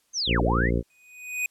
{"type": "linear two-way sweep", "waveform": "sine", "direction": "down then up", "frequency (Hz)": [6520, 311.1, 2180], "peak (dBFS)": -24, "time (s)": [0.13, 0.71], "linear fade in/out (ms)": 50, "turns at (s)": 0.42}
{"type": "harmonic tone", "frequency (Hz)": 58.27, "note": "A#1", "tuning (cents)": 0, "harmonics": [1, 2, 3, 4, 5, 6, 7, 8, 9], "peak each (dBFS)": [-25, -28, -30, -31, -32, -33, -33, -34, -35], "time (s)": [0.26, 0.83], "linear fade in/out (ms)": 50}
{"type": "tone with exponential growth", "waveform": "square", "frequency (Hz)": 2489, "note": "D#7", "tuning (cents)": 0, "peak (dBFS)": -23, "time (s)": [0.9, 1.46], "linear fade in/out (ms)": 2, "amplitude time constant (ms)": 120}
{"effects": ["white hiss -68 dBFS RMS until 1.5 s", "low-pass 12000 Hz 12 dB/octave"]}